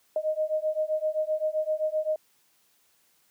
sine beating tone pair, 617 / 624.7 Hz, D#5 / D#5, -15 / +7 cents, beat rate 7.7 Hz, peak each -28 dBFS, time 0.16-2.16 s, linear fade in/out 2 ms, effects white hiss -66 dBFS RMS until 3.3 s + high-pass 100 Hz 12 dB/octave

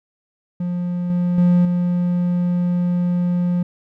triangle tone with level steps, 176.7 Hz, F3, 21 cents sharp, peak -18 / -14 / -9 / -14 dBFS, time 0.6-3.63 s, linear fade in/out 5 ms, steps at 1.1 / 1.38 / 1.65 s, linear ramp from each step 2 ms, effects none

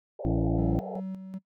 pink band-pass noise, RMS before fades -37 dBFS, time 0.19-1 s, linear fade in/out 5 ms, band 420 to 810 Hz, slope 96 dB/octave
harmonic tone, 55.9 Hz, A1, 28 cents sharp, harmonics 1 / 2 / 3 / 5 / 6, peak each -30 / -30 / -30 / -30 / -30 dBFS, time 0.25-0.79 s, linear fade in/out 0 ms
triangle tone with tremolo, 189.5 Hz, F#3, 42 cents sharp, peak -30 dBFS, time 0.57-1.39 s, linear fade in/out 20 ms, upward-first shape square, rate 2.6 Hz, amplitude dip 55%
effects noise-tail reverb RT60 0.1 s tail -21 dB re dry

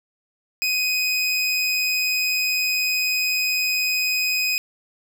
square tone pair together, 2503 / 5038 Hz, D#7 / D#8, +10 / +21 cents, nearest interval octave, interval 1211 cents, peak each -22 / -25 dBFS, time 0.62-4.58 s, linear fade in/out 0 ms, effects none

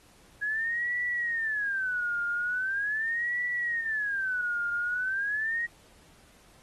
sine tone with vibrato, 1660 Hz, G#6, 1 cent flat, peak -27 dBFS, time 0.41-5.67 s, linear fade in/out 20 ms, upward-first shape sine, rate 0.41 Hz, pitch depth 280 cents each way, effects pink hiss -59 dBFS RMS until 6.62 s + AAC 32 kbps

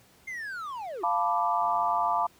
triangle linear sweep, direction down, 2135 to 321.1 Hz, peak -32 dBFS, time 0.27-1.04 s, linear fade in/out 10 ms
sine chord, B half-diminished seventh, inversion second, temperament equal, 698.5 / 880 / 987.8 / 1174.7 Hz, F5 / A5 / B5 / D6, 0 / 0 / 0 / 0 cents, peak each -29 dBFS, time 1.03-2.27 s, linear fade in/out 10 ms
click train, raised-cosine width 1 ms, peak -38 dBFS, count 56, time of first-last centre 1.62-2.257 s, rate 86.4 Hz
effects pink hiss -59 dBFS RMS until 2.39 s + high-pass 60 Hz 12 dB/octave

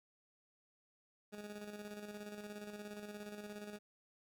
20% pulse tone with tremolo, 207.7 Hz, G#3, in tune, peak -40 dBFS, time 1.32-3.79 s, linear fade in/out 20 ms, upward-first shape square, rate 17 Hz, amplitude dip 45%, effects none

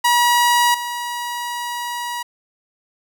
sawtooth tone with level steps, 962 Hz, B5, 46 cents flat, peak -9 / -20 dBFS, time 0.04-2.23 s, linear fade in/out 10 ms, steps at 0.74 s, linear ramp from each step 5 ms, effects none

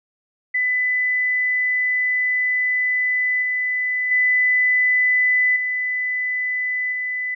sine tone with level steps, 2000 Hz, B6, 21 cents sharp, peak -17 / -19 / -14 / -20 / -22 dBFS, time 0.54-7.35 s, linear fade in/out 10 ms, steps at 3.42 / 4.11 / 5.56 / 6.92 s, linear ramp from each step 5 ms, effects none

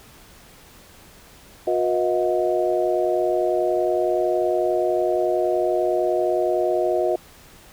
harmonic tone with a mistuned harmonic, 120.4 Hz, B2, 44 cents flat, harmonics 3 / 4 / 5 / 6, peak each -22 / -26 / -22 / -27 dBFS, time 1.67-7.16 s, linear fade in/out 5 ms, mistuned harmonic 5, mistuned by +83 cents, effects pink hiss -48 dBFS RMS until 7.72 s

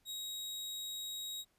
sawtooth tone, 3800 Hz, A#7, 33 cents sharp, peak -37 dBFS, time 0.05-1.45 s, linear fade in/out 50 ms, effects pink hiss -75 dBFS RMS until 1.58 s + resampled to 32000 Hz

